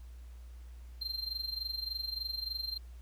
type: tone with amplitude modulation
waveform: triangle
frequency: 4160 Hz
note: C8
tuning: 11 cents flat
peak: -31 dBFS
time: 1.01-2.78 s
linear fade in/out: 10 ms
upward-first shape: sine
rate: 23.4 Hz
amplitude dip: 80%
effects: added 60 Hz sine -46 dBFS peak until 3.01 s + pink hiss -66 dBFS RMS until 3.01 s